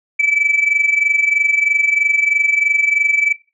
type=tone with amplitude modulation; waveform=sine; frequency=2307 Hz; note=D7; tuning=31 cents flat; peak=-8 dBFS; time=0.19-3.33 s; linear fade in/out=10 ms; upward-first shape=sine; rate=23.1 Hz; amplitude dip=75%; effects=noise-tail reverb RT60 0.3 s tail -17 dB re dry + tanh soft clip ceiling -7 dBFS